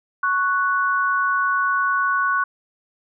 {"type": "tone pair together", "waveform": "sine", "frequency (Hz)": [1108.7, 1479.9], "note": ["C#6", "F#6"], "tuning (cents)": [0, 0], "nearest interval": "perfect fourth", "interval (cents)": 500, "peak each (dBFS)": -20, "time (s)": [0.23, 2.44], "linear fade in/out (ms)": 5, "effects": []}